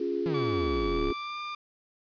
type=chord; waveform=sine; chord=Db major; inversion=none; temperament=equal; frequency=277.2 / 349.2 / 415.3 Hz; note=Db4 / F4 / Ab4; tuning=0 / 0 / 0 cents; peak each=-34 / -30 / -31 dBFS; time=0-1.13 s; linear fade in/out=5 ms
type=exponential sweep; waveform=45% pulse; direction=down; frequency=174.61 to 30.52 Hz; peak=-31 dBFS; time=0.26-1.11 s; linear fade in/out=0 ms
type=tone with pitch glide; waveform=sawtooth; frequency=1146 to 1196 Hz; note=D6 to D6; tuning=-43 to +31 cents; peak=-30 dBFS; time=0.34-1.55 s; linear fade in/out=5 ms; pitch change=+74 cents; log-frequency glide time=0.87-1.38 s
effects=resampled to 11025 Hz + 9-bit